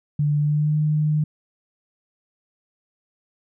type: tone with pitch glide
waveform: sine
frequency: 147.4 to 152.07 Hz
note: D3 to D#3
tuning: +7 to -39 cents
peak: -17 dBFS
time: 0.19-1.24 s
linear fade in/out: 5 ms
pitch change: +54 cents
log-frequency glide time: 0.38-0.76 s
effects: none